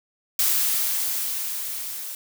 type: noise with level ramp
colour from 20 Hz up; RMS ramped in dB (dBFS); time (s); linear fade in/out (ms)
blue; -20 to -34; 0.39-2.15; 2
effects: none